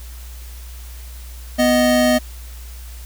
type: tone pair together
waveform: square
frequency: 247.1 / 622.3 Hz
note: B3 / D#5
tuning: +1 / 0 cents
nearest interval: octave + major third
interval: 1599 cents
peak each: -16 / -16 dBFS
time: 1.58-2.19 s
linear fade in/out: 20 ms
effects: added 60 Hz sine -32 dBFS peak until 3.05 s + white hiss -43 dBFS RMS until 3.05 s